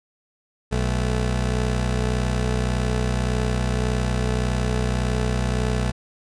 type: tone pair together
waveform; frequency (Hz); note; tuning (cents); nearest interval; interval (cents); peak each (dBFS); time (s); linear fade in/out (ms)
20% pulse; 61.74 / 217.2; B1 / A3; 0 / -22; octave + minor seventh; 2178; -16 / -24; 0.71-5.92; 20
effects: resampled to 22050 Hz